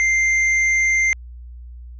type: tone with hard clipping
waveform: sine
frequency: 2093 Hz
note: C7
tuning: in tune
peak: -16 dBFS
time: 0-1.13 s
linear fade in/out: 0 ms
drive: 6 dB
effects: added 60 Hz sine -34 dBFS peak until 1.99 s + resampled to 16000 Hz